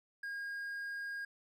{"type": "tone", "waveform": "triangle", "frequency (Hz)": 1626, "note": "G#6", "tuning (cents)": -37, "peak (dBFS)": -37, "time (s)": [0.23, 1.25], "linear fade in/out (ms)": 5, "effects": []}